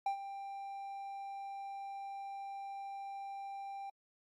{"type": "tone with ADSR envelope", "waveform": "triangle", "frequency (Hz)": 790, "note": "G5", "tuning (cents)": 13, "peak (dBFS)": -28, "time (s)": [0.06, 3.9], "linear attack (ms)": 4, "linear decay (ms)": 97, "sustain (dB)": -12, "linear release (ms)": 6, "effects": ["AAC 64 kbps"]}